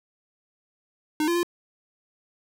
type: tone with pitch steps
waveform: square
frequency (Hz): 305.8 / 343.2 / 347.8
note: D#4 / F4 / F4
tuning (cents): -30 / -30 / -7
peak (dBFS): -22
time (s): 1.2-1.431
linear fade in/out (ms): 2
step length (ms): 77
effects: none